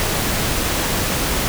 pink noise, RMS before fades -20 dBFS, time 0-1.48 s, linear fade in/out 0 ms, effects none

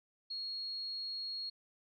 sine tone, 4300 Hz, C8, 47 cents sharp, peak -38 dBFS, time 0.3-1.5 s, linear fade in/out 10 ms, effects none

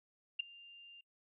sine tone with ADSR envelope, 2794 Hz, F7, in tune, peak -29 dBFS, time 0.39-1.01 s, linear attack 10 ms, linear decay 9 ms, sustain -24 dB, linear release 5 ms, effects noise-tail reverb RT60 0.1 s tail -25 dB re dry

